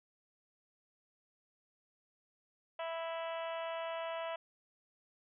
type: harmonic tone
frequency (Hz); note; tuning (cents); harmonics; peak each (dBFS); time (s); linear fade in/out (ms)
329.6; E4; 0; 2 / 3 / 4 / 5 / 6 / 7 / 8 / 9 / 10; -39 / -44 / -48 / -53 / -52 / -56 / -52 / -53 / -57; 2.79-4.36; 5
effects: none